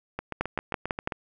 two click trains, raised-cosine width 0.5 ms, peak -11 / -16 dBFS, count 5 / 8, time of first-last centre 0.41-1.074 / 0.19-1.122 s, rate 6.02 / 7.51 Hz, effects none

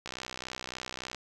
click train, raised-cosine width 0.2 ms, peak -20 dBFS, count 70, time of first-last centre 0.06-1.147 s, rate 63.5 Hz, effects none

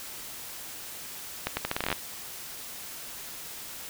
accelerating click train, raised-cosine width 0.3 ms, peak -11 dBFS, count 12, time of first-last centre 1.47-1.927 s, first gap 100 ms, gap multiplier 0.8, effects white hiss -41 dBFS RMS until 3.89 s

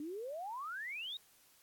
sine exponential sweep, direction up, 285.3 to 3846 Hz, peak -40 dBFS, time 0-1.17 s, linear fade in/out 2 ms, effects white hiss -66 dBFS RMS until 1.62 s + AAC 64 kbps

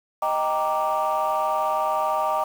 sine chord, Eb major seventh, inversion none, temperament equal, 622.3 / 784 / 932.3 / 1174.7 Hz, Eb5 / G5 / Bb5 / D6, 0 / 0 / 0 / 0 cents, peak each -25 dBFS, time 0.22-2.44 s, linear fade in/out 5 ms, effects tanh soft clip ceiling -15 dBFS + 7-bit

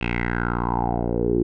10% pulse tone with low-pass filter sweep, 59.1 Hz, A#1, 24 cents sharp, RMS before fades -23 dBFS, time 0.01-1.43 s, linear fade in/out 5 ms, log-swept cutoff 2700 to 350 Hz, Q 6.2, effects none

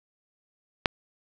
click, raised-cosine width 0.3 ms, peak -4 dBFS, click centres 0.858 s, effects none

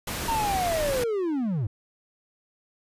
pink noise, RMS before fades -31 dBFS, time 0.07-1.04 s, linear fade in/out 5 ms
triangle linear sweep, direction down, 932.3 to 94.5 Hz, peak -22 dBFS, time 0.28-1.67 s, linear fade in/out 5 ms
effects resampled to 32000 Hz

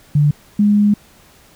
sine tone pair in turn, 147.1 / 206.6 Hz, D3 / G#3, +3 / -9 cents, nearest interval tritone, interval 588 cents, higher second, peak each -9 dBFS, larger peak neither, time 0.15-0.31 / 0.59-0.94 s, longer second, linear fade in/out 5 ms, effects pink hiss -48 dBFS RMS until 1.55 s

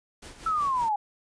pink noise with tremolo, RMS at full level -43 dBFS, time 0.22-0.89 s, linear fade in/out 5 ms, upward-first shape sine, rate 5.4 Hz, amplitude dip 60%
sine linear sweep, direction down, 1336 to 804 Hz, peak -23 dBFS, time 0.46-0.96 s, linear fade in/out 5 ms
effects resampled to 22050 Hz

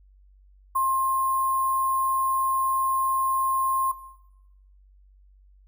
sine tone with sample-and-hold, 1061 Hz, C6, 24 cents sharp, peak -20 dBFS, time 0.75-3.92 s, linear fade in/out 10 ms, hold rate 11025 Hz, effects noise-tail reverb RT60 0.9 s tail -17 dB re dry + added 48 Hz sine -52 dBFS peak until 5.67 s

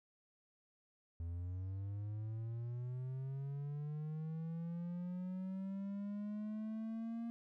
triangle linear sweep, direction up, 82.9 to 233.3 Hz, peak -38 dBFS, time 1.2-7.3 s, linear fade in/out 0 ms, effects none

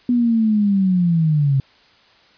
sine linear sweep, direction down, 246.9 to 132.6 Hz, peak -13 dBFS, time 0.09-1.6 s, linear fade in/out 2 ms, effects white hiss -52 dBFS RMS until 2.37 s + resampled to 11025 Hz

